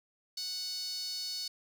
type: tone with high-pass filter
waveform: sawtooth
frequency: 740 Hz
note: F#5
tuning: in tune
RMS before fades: -38 dBFS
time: 0.37-1.48 s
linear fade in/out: 5 ms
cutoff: 4600 Hz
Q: 8.2
effects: none